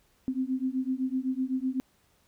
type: beating tone pair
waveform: sine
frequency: 256.1 / 264 Hz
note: C4 / C4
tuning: -37 / +16 cents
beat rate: 7.9 Hz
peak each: -30 / -30 dBFS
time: 0.28-1.8 s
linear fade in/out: 0 ms
effects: pink hiss -67 dBFS RMS until 2.27 s